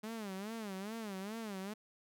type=tone with vibrato; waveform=sawtooth; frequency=207.7 Hz; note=G#3; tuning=in tune; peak=-37 dBFS; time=0.03-1.74 s; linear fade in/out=10 ms; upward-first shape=sine; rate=2.4 Hz; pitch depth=170 cents each way; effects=none